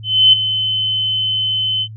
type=tone with ADSR envelope; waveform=sine; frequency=3051 Hz; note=G7; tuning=48 cents flat; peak=-4 dBFS; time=0.03-1.88 s; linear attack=300 ms; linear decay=8 ms; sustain=-11 dB; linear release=64 ms; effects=noise-tail reverb RT60 0.1 s tail -23 dB re dry + added 109 Hz sine -30 dBFS peak until 1.96 s